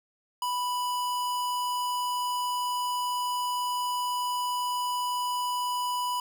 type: tone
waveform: square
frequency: 987.8 Hz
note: B5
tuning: in tune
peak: -28 dBFS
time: 0.42-6.2 s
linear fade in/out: 2 ms
effects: none